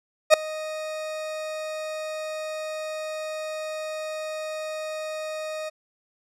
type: tone with ADSR envelope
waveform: 40% pulse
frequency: 622.3 Hz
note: D#5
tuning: in tune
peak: -7 dBFS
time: 0.3-5.7 s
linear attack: 38 ms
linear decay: 3 ms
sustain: -22 dB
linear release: 18 ms
effects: low-pass 9000 Hz 12 dB/octave